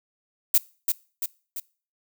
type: noise with echo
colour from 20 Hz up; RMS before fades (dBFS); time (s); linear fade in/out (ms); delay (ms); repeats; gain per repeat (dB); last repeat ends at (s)
violet; -17; 0.54-0.58; 5; 340; 3; -5; 1.6
effects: noise-tail reverb RT60 0.4 s tail -23 dB re dry